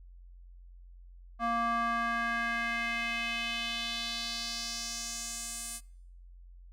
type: tone with band-pass filter sweep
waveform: square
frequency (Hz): 233.1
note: A#3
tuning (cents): 0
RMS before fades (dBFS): -34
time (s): 1.39-5.81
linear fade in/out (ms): 50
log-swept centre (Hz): 1000 to 9200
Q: 2.5
effects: noise-tail reverb RT60 0.7 s tail -26 dB re dry + added 44 Hz sine -49 dBFS peak until 6.72 s